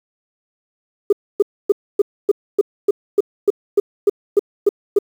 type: tone bursts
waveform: sine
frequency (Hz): 406.4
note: G#4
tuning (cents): -38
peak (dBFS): -7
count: 14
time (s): 1.1-4.988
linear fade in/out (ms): 5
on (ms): 27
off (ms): 270
effects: tanh soft clip ceiling -4 dBFS + 7-bit